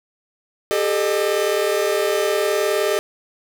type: tone cluster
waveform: 45% pulse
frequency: 396.5 / 435.9 / 610 Hz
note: G4 / A4 / D#5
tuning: +20 / -16 / -34 cents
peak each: -22 dBFS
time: 0.71-2.99 s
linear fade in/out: 0 ms
effects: none